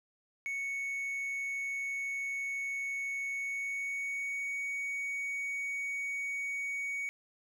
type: tone with pitch glide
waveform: triangle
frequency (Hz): 2217 to 2240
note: C#7 to C#7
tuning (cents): 0 to +18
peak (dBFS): -32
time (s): 0.46-7.09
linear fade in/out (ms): 0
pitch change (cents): +18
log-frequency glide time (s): 3.3-4.58
effects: none

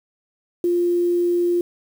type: tone with quantisation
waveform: sine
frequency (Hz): 349.2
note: F4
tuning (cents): 0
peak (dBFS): -16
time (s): 0.64-1.61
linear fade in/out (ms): 2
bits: 7
effects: none

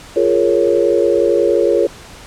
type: chord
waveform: sine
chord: Bb minor seventh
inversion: second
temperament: equal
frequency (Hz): 349.2 / 415.3 / 466.2 / 554.4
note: F4 / Ab4 / Bb4 / Db5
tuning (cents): 0 / 0 / 0 / 0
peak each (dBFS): -16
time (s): 0.16-1.87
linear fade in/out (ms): 5
effects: pink hiss -37 dBFS RMS until 2.26 s + low-pass 9000 Hz 12 dB/octave

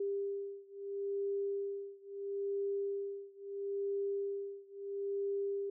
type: beating tone pair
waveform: sine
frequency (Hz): 398.2 / 398.95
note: G4 / G4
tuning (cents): +27 / +30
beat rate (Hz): 0.75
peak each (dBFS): -38 / -39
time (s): 0-5.7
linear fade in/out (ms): 5
effects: none

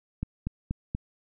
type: click train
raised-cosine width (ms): 5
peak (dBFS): -17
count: 4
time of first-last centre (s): 0.23-0.949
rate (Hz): 4.17
effects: none

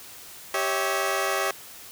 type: chord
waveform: 15% pulse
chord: C# diminished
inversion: second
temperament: equal with one note detuned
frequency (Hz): 392 / 554.4 / 646.1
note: G4 / C#5 / E5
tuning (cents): 0 / 0 / -35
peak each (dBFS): -22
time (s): 0.54-1.51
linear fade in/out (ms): 2
effects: white hiss -44 dBFS RMS until 1.91 s

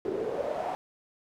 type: noise with band-pass filter sweep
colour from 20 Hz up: pink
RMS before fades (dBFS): -32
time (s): 0.05-0.75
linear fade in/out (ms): 0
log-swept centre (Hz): 370 to 760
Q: 5.3
effects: none

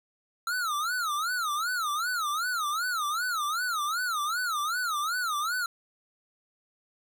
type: tone with vibrato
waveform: square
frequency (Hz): 1325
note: E6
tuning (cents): +9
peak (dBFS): -28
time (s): 0.47-5.66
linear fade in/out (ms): 2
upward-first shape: sine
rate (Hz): 2.6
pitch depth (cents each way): 220
effects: none

